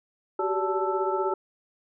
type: tone cluster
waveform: sine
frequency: 377.1 / 393 / 575 / 878 / 1323 Hz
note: F#4 / G4 / D5 / A5 / E6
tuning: +33 / +4 / -37 / -4 / +6 cents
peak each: -28 / -31 / -33 / -29 / -32 dBFS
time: 0.39-1.34 s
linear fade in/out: 5 ms
effects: none